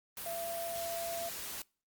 sine tone in noise, 677 Hz, E5, 46 cents sharp, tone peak -37 dBFS, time 0.26-1.29 s, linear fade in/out 2 ms, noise white, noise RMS -42 dBFS, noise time 0.17-1.62 s, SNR +2 dB, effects noise-tail reverb RT60 0.4 s tail -26 dB re dry + Opus 32 kbps

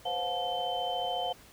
sine tone cluster, 502 / 536 / 717 / 868 / 3084 Hz, B4 / C5 / F5 / A5 / G7, +28 / +42 / +45 / -24 / -29 cents, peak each -39 / -40 / -32 / -40 / -36 dBFS, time 0.05-1.33 s, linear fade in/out 10 ms, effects pink hiss -55 dBFS RMS until 1.52 s

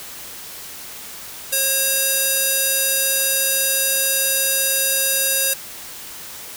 square tone with band-pass filter, 541 Hz, C#5, 42 cents flat, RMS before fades -19 dBFS, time 1.52-5.54 s, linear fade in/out 10 ms, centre 11000 Hz, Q 1.1, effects white hiss -35 dBFS RMS until 6.56 s

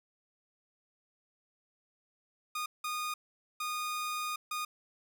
sawtooth tone bursts at uneven times, 1229 Hz, D#6, 22 cents flat, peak -30 dBFS, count 4, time 2.55-2.66 / 2.84-3.14 / 3.6-4.36 / 4.51-4.65 s, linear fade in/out 5 ms, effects none

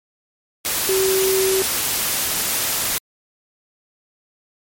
sine tone in noise, 382 Hz, G4, 45 cents flat, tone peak -16 dBFS, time 0.89-1.62 s, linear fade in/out 0 ms, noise white, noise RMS -21 dBFS, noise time 0.65-2.98 s, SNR +2 dB, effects MP3 64 kbps

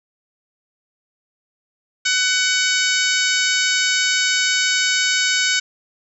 harmonic tone, 749 Hz, F#5, 21 cents sharp, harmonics 2 / 3 / 4 / 5 / 6 / 7 / 8 / 9 / 10, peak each -21 / -23 / -24 / -25 / -26 / -26 / -27 / -28 / -28 dBFS, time 2.05-5.6 s, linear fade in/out 10 ms, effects none

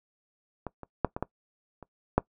clicks, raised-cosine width 1 ms, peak -20 / -27 / -8 / -19 / -15 / -30 / -6 dBFS, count 7, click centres 0.667 / 0.833 / 1.047 / 1.165 / 1.226 / 1.827 / 2.18 s, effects noise-tail reverb RT60 0.1 s tail -21 dB re dry

